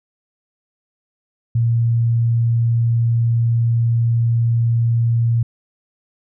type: tone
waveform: sine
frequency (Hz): 116.54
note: A#2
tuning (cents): 0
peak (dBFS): -13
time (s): 1.55-5.43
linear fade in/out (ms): 5
effects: none